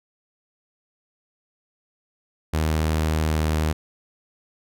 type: tone with pitch glide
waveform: sawtooth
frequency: 78.4 to 77.86 Hz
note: D#2 to D#2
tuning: +14 to +2 cents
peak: -16 dBFS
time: 2.53-3.73 s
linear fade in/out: 10 ms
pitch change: -12 cents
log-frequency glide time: 3.22-3.4 s
effects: none